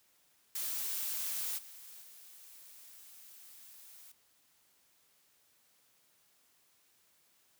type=noise with level steps; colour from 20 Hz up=blue; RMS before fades=-37 / -52 / -55 dBFS; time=0.55-4.12 s; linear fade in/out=5 ms; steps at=1.57 / 2.01 s; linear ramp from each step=20 ms; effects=white hiss -70 dBFS RMS until 7.59 s + high-pass 60 Hz 12 dB/octave